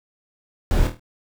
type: noise with echo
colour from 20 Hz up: brown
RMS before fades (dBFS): -17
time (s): 0.71-0.87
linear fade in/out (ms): 0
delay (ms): 25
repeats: 5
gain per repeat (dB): -6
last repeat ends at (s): 0.995
effects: none